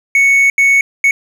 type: tone bursts at uneven times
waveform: triangle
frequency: 2217 Hz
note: C#7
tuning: in tune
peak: -5 dBFS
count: 3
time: 0.15-0.5 / 0.58-0.81 / 1.04-1.11 s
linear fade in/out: 2 ms
effects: none

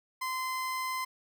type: tone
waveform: 30% pulse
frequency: 1033 Hz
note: C6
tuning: 22 cents flat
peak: -29 dBFS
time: 0.21-1.05 s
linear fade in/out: 10 ms
effects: none

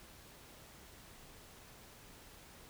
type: silence
effects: pink hiss -57 dBFS RMS until 2.69 s

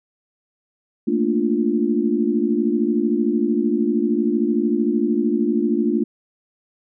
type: chord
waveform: sine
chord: Bb major seventh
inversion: third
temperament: equal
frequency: 220 / 233.1 / 293.7 / 349.2 Hz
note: A3 / Bb3 / D4 / F4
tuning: 0 / 0 / 0 / 0 cents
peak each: -22 dBFS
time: 1.07-6.04 s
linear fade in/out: 10 ms
effects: none

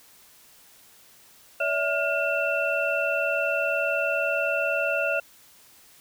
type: tone cluster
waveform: sine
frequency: 571 / 651 / 1419 / 2691 Hz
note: D5 / E5 / F6 / E7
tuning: -49 / -22 / +27 / +35 cents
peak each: -28 dBFS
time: 1.6-5.2 s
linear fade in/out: 5 ms
effects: white hiss -54 dBFS RMS until 6 s

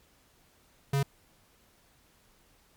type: tone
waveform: square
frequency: 139 Hz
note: C#3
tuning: 5 cents sharp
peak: -25 dBFS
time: 0.93-1.03 s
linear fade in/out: 5 ms
effects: pink hiss -64 dBFS RMS until 2.76 s + MP3 96 kbps

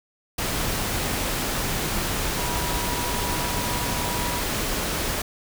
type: tone in noise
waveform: sine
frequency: 968 Hz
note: B5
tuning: 35 cents flat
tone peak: -32 dBFS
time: 2.37-4.4 s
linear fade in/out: 5 ms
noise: pink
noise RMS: -26 dBFS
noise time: 0.38-5.22 s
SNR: -9 dB
effects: none

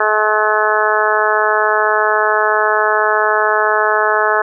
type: harmonic tone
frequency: 213.9 Hz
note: A3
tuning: 49 cents flat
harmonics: 2 / 3 / 4 / 5 / 6 / 7 / 8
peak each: -19 / -19 / -19 / -19 / -19 / -19 / -19 dBFS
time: 0-4.42 s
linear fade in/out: 5 ms
effects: none

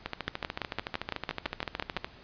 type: two click trains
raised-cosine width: 0.3 ms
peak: -16 / -14 dBFS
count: 28 / 11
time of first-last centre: 0.06-2.045 / 0.28-1.966 s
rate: 13.6 / 5.93 Hz
effects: pink hiss -53 dBFS RMS until 2.23 s + resampled to 11025 Hz

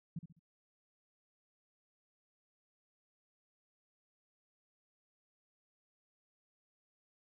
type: tone with echo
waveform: sine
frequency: 165.4 Hz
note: E3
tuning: 6 cents sharp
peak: -37 dBFS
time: 0.16-0.19 s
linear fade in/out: 5 ms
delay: 68 ms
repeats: 3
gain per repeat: -9 dB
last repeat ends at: 0.394 s
effects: none

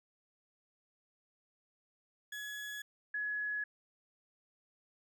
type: tone pair in turn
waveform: 35% pulse / sine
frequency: 1689 / 1689 Hz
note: G#6 / G#6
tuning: +29 / +29 cents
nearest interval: unison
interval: 0 cents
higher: neither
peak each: -39 / -34 dBFS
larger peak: second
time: 2.32-2.82 / 3.14-3.64 s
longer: neither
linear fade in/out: 5 ms
effects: none

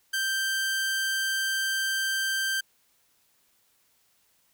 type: tone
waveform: sawtooth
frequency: 1568 Hz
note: G6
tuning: in tune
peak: -22 dBFS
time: 0.13-2.61 s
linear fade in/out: 10 ms
effects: white hiss -67 dBFS RMS until 4.53 s

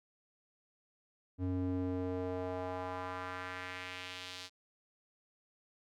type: tone with band-pass filter sweep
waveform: square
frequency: 91.5 Hz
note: F#2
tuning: 19 cents flat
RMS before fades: -39 dBFS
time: 1.38-4.5 s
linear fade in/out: 50 ms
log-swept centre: 200 to 4400 Hz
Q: 1.6
effects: none

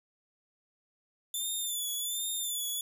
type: tone with vibrato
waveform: 10% pulse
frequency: 3520 Hz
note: A7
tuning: in tune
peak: -25 dBFS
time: 1.34-2.81 s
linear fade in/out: 2 ms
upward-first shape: sine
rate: 1.3 Hz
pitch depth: 67 cents each way
effects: none

